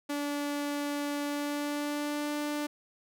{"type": "tone with pitch glide", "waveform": "sawtooth", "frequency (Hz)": [289.1, 295.2], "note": ["D4", "D4"], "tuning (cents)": [-27, 9], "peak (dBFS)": -27, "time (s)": [0.09, 2.67], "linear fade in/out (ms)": 10, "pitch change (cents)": 36, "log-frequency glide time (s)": [1.23, 2.33], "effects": []}